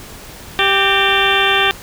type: harmonic tone with a mistuned harmonic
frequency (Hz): 392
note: G4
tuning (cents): 0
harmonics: 1 / 2 / 3 / 4 / 5 / 6 / 7 / 8 / 9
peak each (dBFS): -20 / -20 / -20 / -20 / -20 / -20 / -20 / -20 / -20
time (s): 0.59-1.71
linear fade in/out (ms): 0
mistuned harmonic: 5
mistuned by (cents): -120
effects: pink hiss -35 dBFS RMS until 1.82 s